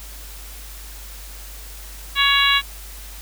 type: harmonic tone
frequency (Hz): 559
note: C#5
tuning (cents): +14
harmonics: 2 / 3 / 4 / 5 / 6 / 7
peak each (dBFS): -21 / -21 / -21 / -21 / -21 / -21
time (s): 2.15-2.62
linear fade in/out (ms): 50
effects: added 50 Hz sine -36 dBFS peak until 3.21 s + white hiss -40 dBFS RMS until 3.21 s